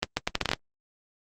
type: accelerating click train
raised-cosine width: 0.2 ms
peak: -6 dBFS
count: 9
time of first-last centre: 0.03-0.534 s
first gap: 140 ms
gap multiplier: 0.75
effects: Opus 24 kbps